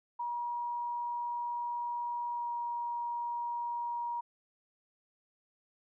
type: tone with pitch glide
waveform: sine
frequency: 956 to 950.5 Hz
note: A#5 to A#5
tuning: +43 to +33 cents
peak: -33 dBFS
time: 0.19-4.21 s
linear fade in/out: 10 ms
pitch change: -10 cents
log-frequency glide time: 2.32-2.5 s
effects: none